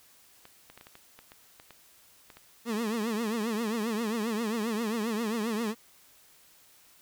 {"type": "clicks", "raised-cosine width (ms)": 0.3, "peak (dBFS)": -32, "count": 12, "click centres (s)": [0.454, 0.7, 0.776, 0.811, 0.869, 0.954, 1.19, 1.319, 1.599, 1.707, 2.302, 2.37]}
{"type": "tone with vibrato", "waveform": "30% pulse", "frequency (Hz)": 222.1, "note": "A3", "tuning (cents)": 16, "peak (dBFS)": -26, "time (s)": [2.65, 5.75], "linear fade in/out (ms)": 50, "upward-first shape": "triangle", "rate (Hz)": 7.5, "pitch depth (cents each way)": 150}
{"effects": ["white hiss -59 dBFS RMS until 7.01 s"]}